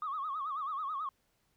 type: tone with vibrato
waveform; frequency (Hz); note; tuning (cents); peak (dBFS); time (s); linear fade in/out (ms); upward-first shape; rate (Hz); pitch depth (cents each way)
sine; 1174.7; D6; 0; -33; 0.02-1.09; 2; sine; 9.2; 150
effects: tanh soft clip ceiling -29 dBFS + pink hiss -75 dBFS RMS until 1.56 s